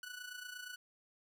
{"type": "tone with amplitude modulation", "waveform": "sawtooth", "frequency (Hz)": 1480, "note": "F#6", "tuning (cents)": 0, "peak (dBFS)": -39, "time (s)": [0.03, 0.76], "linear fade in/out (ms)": 2, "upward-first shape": "sine", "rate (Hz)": 28.5, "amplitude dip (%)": 65, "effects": []}